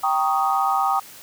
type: chord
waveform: sine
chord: Eb dominant seventh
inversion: first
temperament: equal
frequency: 784 / 932.3 / 1108.7 / 1244.5 Hz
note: G5 / Bb5 / Db6 / Eb6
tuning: 0 / 0 / 0 / 0 cents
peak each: -21 / -26 / -27 / -22 dBFS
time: 0.03-1 s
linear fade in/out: 10 ms
effects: white hiss -43 dBFS RMS until 1.22 s + high-pass 60 Hz 12 dB/octave